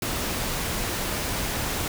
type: noise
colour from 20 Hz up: pink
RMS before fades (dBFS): -28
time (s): 0.02-1.88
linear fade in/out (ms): 2
effects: none